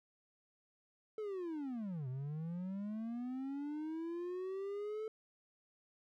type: linear two-way sweep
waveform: triangle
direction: down then up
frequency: 440.2 to 125 to 440.2 Hz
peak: -37 dBFS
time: 1.18-5.08 s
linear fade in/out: 2 ms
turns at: 2.08 s
effects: none